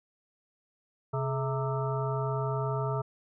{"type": "harmonic tone with a mistuned harmonic", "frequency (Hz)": 131.5, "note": "C3", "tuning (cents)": 9, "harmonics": [1, 3, 5, 7, 9, 10], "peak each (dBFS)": [-30, -35, -37, -38, -40, -40], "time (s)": [1.13, 3.02], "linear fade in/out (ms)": 10, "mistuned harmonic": 3, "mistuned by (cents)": 120, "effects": []}